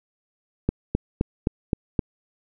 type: click train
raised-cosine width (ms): 3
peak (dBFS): -7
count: 6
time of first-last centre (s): 0.69-1.992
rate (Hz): 3.84
effects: none